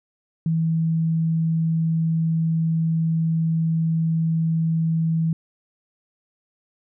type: tone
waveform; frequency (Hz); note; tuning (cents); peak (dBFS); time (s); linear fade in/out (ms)
sine; 162.6; E3; -23; -18; 0.46-5.33; 2
effects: none